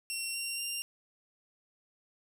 15% pulse tone with pitch steps, 2730 / 2757 / 2784 Hz, F7 / F7 / F7, -40 / -23 / -6 cents, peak -27 dBFS, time 0.1-0.82 s, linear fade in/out 0 ms, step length 240 ms, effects none

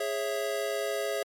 square chord, C# minor, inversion second, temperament equal with one note detuned, 415.3 / 549.3 / 659.3 Hz, G#4 / C#5 / E5, 0 / -16 / 0 cents, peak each -34 dBFS, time 0-1.23 s, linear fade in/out 5 ms, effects MP3 64 kbps

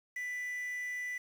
triangle tone with quantisation, 1984 Hz, B6, 7 cents sharp, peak -34 dBFS, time 0.16-1.18 s, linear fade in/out 5 ms, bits 9, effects none

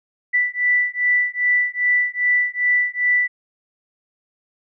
sine beating tone pair, 1973 / 1975.5 Hz, B6 / B6, -2 / 0 cents, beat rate 2.5 Hz, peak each -19 dBFS, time 0.33-3.28 s, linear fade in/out 20 ms, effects none

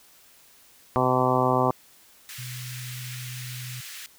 harmonic tone, 127.7 Hz, C3, 42 cents flat, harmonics 1 / 2 / 3 / 4 / 5 / 6 / 7 / 8 / 9, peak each -28 / -28 / -28 / -28 / -28 / -28 / -28 / -28 / -28 dBFS, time 0.96-1.71 s, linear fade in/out 0 ms
pink high-pass noise, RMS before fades -40 dBFS, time 2.29-4.06 s, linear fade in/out 0 ms, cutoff 1700 Hz, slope 24 dB/octave
sine tone, 125.1 Hz, B2, 23 cents sharp, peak -35 dBFS, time 2.38-3.81 s, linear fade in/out 10 ms
effects white hiss -55 dBFS RMS until 4.18 s

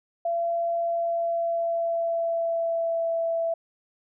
sine tone with pitch glide, 679 to 664.3 Hz, F5 to E5, -49 to +13 cents, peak -23 dBFS, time 0.25-3.54 s, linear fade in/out 5 ms, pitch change -38 cents, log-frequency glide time 0.8-3.11 s, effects none

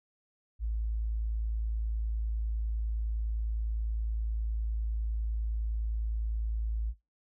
sine tone, 54.9 Hz, A1, 3 cents flat, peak -29 dBFS, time 0.59-6.94 s, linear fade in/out 50 ms, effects noise-tail reverb RT60 0.2 s tail -17 dB re dry

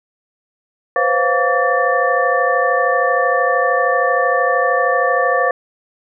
sine tone cluster, 502 / 535 / 705 / 1146 / 1778 Hz, B4 / C5 / F5 / D6 / A6, +28 / +38 / +16 / -43 / +18 cents, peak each -19 dBFS, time 0.96-5.51 s, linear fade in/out 2 ms, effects none

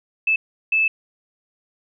sine tone bursts at uneven times, 2621 Hz, E7, 11 cents flat, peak -15 dBFS, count 2, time 0.27-0.36 / 0.72-0.88 s, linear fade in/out 5 ms, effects none

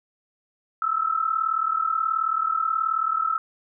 sine tone pair together, 1291.4 / 1330 Hz, E6 / E6, -36 / +15 cents, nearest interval minor second, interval 51 cents, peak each -24 dBFS, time 0.82-3.38 s, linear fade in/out 2 ms, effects none

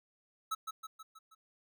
square tone with echo, 1298 Hz, E6, 27 cents flat, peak -33 dBFS, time 0.51-0.55 s, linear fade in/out 10 ms, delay 160 ms, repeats 5, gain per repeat -5 dB, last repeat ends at 1.35 s, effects none

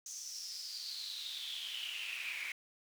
brown noise with high-pass filter sweep, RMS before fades -43 dBFS, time 0.06-2.52 s, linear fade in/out 2 ms, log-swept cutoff 6300 to 2200 Hz, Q 7.8, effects none

